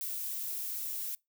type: noise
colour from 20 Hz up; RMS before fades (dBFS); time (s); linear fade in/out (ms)
violet; -37; 0.01-1.15; 0
effects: noise-tail reverb RT60 0.2 s tail -25 dB re dry